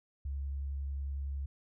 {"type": "tone with vibrato", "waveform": "sine", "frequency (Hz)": 69.3, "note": "C#2", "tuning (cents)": 0, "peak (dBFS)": -34, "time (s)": [0.25, 1.46], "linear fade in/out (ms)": 5, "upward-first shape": "triangle", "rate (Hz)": 11, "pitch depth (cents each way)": 14, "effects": []}